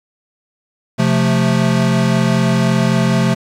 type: chord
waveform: square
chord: F major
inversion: second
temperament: equal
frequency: 130.81 / 174.61 / 220 Hz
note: C3 / F3 / A3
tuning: 0 / 0 / 0 cents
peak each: -17 dBFS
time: 0.98-3.35 s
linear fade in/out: 20 ms
effects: low-pass 8000 Hz 12 dB/octave + 7-bit